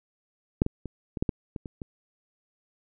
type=clicks; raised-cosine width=3 ms; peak=-6 / -15 / -22 / -20 / -11 / -12 / -21 / -24 / -23 dBFS; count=9; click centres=0.619 / 0.664 / 0.857 / 1.172 / 1.225 / 1.292 / 1.562 / 1.658 / 1.818 s; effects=none